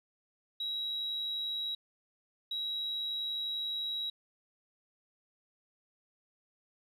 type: tone bursts at uneven times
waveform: sine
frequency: 3863 Hz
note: B7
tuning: 39 cents flat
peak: -32 dBFS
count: 2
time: 0.6-1.75 / 2.51-4.1 s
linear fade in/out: 5 ms
effects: tanh soft clip ceiling -29 dBFS + 12-bit